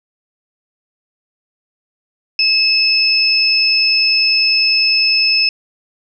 sine tone pair together, 2600 / 5210 Hz, E7 / E8, -24 / -21 cents, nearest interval octave, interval 1203 cents, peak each -15 / -12 dBFS, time 2.39-5.49 s, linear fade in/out 2 ms, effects none

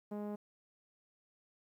sawtooth tone with low-pass filter, 207.6 Hz, G#3, in tune, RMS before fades -41 dBFS, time 0.11-0.36 s, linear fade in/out 10 ms, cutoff 740 Hz, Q 1.1, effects 12-bit

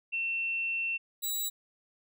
sine / 10% pulse tone pair in turn, 2700 / 3898 Hz, E7 / B7, +41 / -23 cents, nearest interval tritone, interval 636 cents, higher second, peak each -29 / -23 dBFS, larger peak second, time 0.12-0.98 / 1.22-1.5 s, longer first, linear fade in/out 20 ms, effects none

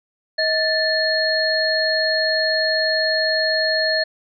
sine tone cluster, 635 / 1764 / 4282 Hz, D#5 / A6 / C8, +35 / +4 / +39 cents, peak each -21 dBFS, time 0.38-4.04 s, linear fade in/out 10 ms, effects none

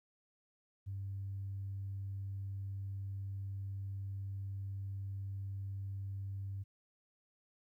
sine tone, 98 Hz, G2, in tune, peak -38 dBFS, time 0.86-6.64 s, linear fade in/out 20 ms, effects tanh soft clip ceiling -34 dBFS + 13-bit

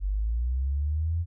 sine linear sweep, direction up, 46.14 to 86.7 Hz, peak -24 dBFS, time 0-1.26 s, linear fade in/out 50 ms, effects none

